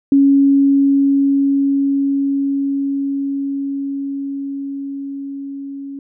sine tone with level ramp, 277.2 Hz, C#4, in tune, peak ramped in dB -7 to -26 dBFS, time 0.12-5.99 s, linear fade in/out 2 ms, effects none

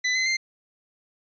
sawtooth tone with pitch steps, 2000 / 2046 / 2092 Hz, B6 / C7 / C7, +21 / -39 / -1 cents, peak -18 dBFS, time 0.04-0.37 s, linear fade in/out 10 ms, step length 110 ms, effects resampled to 16000 Hz

